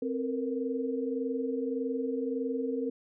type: tone cluster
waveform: sine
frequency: 263 / 455.4 / 477.1 Hz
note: C4 / A#4 / A#4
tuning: +9 / -40 / +40 cents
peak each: -32 / -34 / -36 dBFS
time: 0.02-2.9 s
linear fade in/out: 5 ms
effects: none